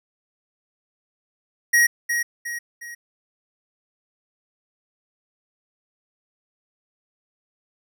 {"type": "tone with echo", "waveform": "square", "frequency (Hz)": 1893, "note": "A#6", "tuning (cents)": 26, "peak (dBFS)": -14, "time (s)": [1.73, 1.87], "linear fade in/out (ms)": 10, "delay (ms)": 360, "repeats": 3, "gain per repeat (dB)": -7, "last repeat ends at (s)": 2.95, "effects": []}